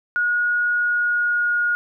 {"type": "tone with pitch glide", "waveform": "sine", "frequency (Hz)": [1447, 1436.2], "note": ["F#6", "F6"], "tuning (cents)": [-39, 48], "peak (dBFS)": -17, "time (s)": [0.16, 1.75], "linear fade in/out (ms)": 0, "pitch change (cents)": -13, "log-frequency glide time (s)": [0.73, 1.59], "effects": []}